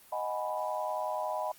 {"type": "chord", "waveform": "sine", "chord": "G# minor seventh", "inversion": "second", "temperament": "equal", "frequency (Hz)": [622.3, 740, 830.6, 987.8], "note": ["D#5", "F#5", "G#5", "B5"], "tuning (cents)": [0, 0, 0, 0], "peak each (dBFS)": [-35, -38, -38, -36], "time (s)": [0.12, 1.52], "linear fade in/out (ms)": 5, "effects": ["white hiss -57 dBFS RMS until 1.58 s", "Opus 32 kbps"]}